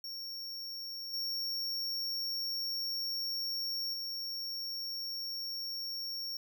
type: tone with level steps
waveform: square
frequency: 5510 Hz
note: F8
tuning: 24 cents flat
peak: -40 / -34 / -37 dBFS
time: 0.04-6.37 s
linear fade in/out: 2 ms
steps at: 1.13 / 3.93 s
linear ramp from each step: 10 ms
effects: none